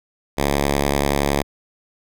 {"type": "tone", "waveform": "5% pulse", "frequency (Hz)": 70.7, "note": "C#2", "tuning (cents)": 35, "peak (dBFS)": -6, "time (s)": [0.37, 1.43], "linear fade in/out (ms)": 20, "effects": []}